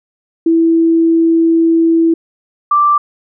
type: tone pair in turn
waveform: sine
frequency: 329.6 / 1174.6 Hz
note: E4 / D6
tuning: 0 / 0 cents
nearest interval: octave + minor seventh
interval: 2200 cents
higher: second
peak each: -7 dBFS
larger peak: neither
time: 0.46-2.14 / 2.71-2.98 s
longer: first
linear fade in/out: 5 ms
effects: none